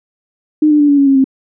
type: tone with pitch steps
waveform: sine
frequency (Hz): 305 / 298.2 / 291.6 / 285.1 / 278.7 / 272.5 / 266.4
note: D#4 / D4 / D4 / C#4 / C#4 / C#4 / C4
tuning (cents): -34 / +27 / -12 / +49 / +9 / -29 / +31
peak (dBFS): -6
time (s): 0.62-1.243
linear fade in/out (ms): 5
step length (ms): 89
effects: none

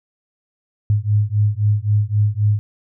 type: beating tone pair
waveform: sine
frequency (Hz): 102.8 / 106.6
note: G#2 / G#2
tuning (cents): -17 / +46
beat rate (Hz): 3.8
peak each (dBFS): -17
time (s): 0.9-2.59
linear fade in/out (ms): 0
effects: none

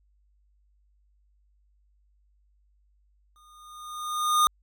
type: tone with exponential growth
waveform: square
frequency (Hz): 1223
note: D#6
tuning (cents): -30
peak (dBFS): -17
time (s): 3.36-4.47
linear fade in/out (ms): 0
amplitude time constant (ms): 240
effects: added 50 Hz sine -62 dBFS peak until 4.62 s

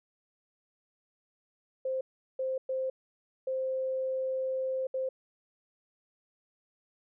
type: tone bursts at uneven times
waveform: sine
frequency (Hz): 523.3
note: C5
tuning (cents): 0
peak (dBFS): -29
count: 5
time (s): 1.85-2.01 / 2.39-2.58 / 2.69-2.9 / 3.47-4.87 / 4.94-5.09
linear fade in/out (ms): 5
effects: none

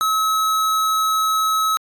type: tone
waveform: square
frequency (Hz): 1288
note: E6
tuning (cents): -41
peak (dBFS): -17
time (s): 0.01-1.77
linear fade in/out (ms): 0
effects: AAC 64 kbps

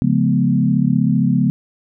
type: chord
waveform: sine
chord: C# dominant seventh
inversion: none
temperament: equal with one note detuned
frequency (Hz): 138.59 / 174.61 / 211.9 / 246.9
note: C#3 / E#3 / G#3 / B3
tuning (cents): 0 / 0 / +35 / 0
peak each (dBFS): -18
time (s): 0.02-1.5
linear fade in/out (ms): 0
effects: none

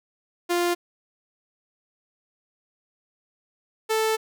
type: tone pair in turn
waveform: sawtooth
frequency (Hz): 349.2 / 440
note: F4 / A4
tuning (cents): 0 / 0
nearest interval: major third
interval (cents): 400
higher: second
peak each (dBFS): -17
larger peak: neither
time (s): 0.49-0.75 / 3.89-4.17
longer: second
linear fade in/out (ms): 20
effects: none

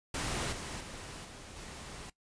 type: noise with level steps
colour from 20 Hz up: pink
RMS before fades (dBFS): -35 / -41 / -45 / -49 / -46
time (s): 0.14-2.1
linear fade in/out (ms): 5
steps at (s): 0.52 / 0.8 / 1.24 / 1.56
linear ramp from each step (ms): 10
effects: noise-tail reverb RT60 0.1 s tail -18 dB re dry + resampled to 22050 Hz

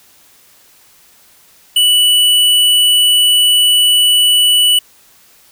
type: tone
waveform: square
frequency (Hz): 2960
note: F#7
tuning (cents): 0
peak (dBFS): -8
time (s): 1.76-4.79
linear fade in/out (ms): 5
effects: white hiss -47 dBFS RMS until 5.51 s

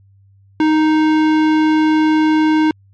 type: tone with tanh clipping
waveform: sine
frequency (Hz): 311.1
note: D#4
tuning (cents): 0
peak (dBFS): -12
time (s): 0.6-2.71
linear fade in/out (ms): 2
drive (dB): 18
effects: added 98 Hz sine -46 dBFS peak until 2.93 s + MP3 64 kbps

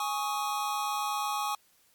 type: chord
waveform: square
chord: Ab suspended fourth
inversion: none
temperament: equal with one note detuned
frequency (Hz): 830.6 / 1108.7 / 1256.8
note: Ab5 / Db6 / Eb6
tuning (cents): 0 / 0 / +17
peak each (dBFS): -33 / -34 / -37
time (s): 0-1.55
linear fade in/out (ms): 2
effects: white hiss -65 dBFS RMS until 1.94 s + MP3 96 kbps

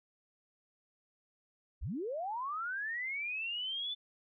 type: linear sweep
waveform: sine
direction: up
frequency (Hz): 30.87 to 3520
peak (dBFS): -35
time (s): 1.81-3.95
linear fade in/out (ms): 20
effects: none

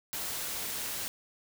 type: noise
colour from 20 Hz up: white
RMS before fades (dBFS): -36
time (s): 0.13-1.08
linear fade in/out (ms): 0
effects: none

